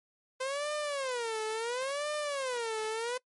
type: tone with vibrato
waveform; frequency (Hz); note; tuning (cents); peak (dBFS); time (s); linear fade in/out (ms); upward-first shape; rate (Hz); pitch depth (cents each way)
sawtooth; 511; C5; -41; -28; 0.4-3.18; 10; sine; 0.72; 280
effects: noise-tail reverb RT60 0.1 s tail -23 dB re dry + MP3 48 kbps